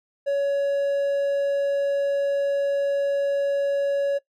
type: tone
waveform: triangle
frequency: 561 Hz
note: C#5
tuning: 21 cents sharp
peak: -18 dBFS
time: 0.26-4.19 s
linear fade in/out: 20 ms
effects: noise-tail reverb RT60 0.1 s tail -19 dB re dry